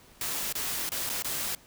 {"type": "noise with dropouts", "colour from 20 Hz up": "white", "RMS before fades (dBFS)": -32, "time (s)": [0.21, 1.55], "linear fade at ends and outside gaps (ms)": 2, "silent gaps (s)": [[0.526, 0.552], [0.892, 0.918], [1.094, 1.098], [1.224, 1.245]], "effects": ["pink hiss -56 dBFS RMS until 1.66 s"]}